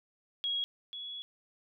sine tone pair in turn, 3306 / 3375 Hz, G#7 / G#7, -9 / +27 cents, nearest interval unison, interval 36 cents, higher second, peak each -30 / -39 dBFS, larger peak first, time 0.44-0.64 / 0.93-1.22 s, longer second, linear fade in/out 0 ms, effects none

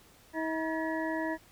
harmonic tone with a mistuned harmonic, 320 Hz, D#4, 49 cents sharp, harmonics 1 / 2 / 3 / 5 / 6, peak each -33 / -36 / -38 / -40 / -41 dBFS, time 0.33-1.38 s, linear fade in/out 50 ms, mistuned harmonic 5, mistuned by +110 cents, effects pink hiss -59 dBFS RMS until 1.51 s

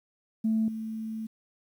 sine tone with level steps, 221 Hz, A3, 8 cents sharp, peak -22 / -32 dBFS, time 0.44-1.27 s, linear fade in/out 10 ms, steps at 0.68 s, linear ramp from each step 2 ms, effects tanh soft clip ceiling -18 dBFS + 10-bit

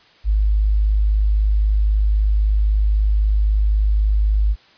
sine tone, 51.9 Hz, G#1, in tune, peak -13 dBFS, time 0.24-4.56 s, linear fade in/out 50 ms, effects white hiss -51 dBFS RMS until 4.77 s + resampled to 11025 Hz

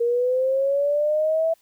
sine linear sweep, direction up, 466.8 to 659.3 Hz, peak -18 dBFS, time 0-1.54 s, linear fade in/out 10 ms, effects white hiss -62 dBFS RMS until 1.61 s

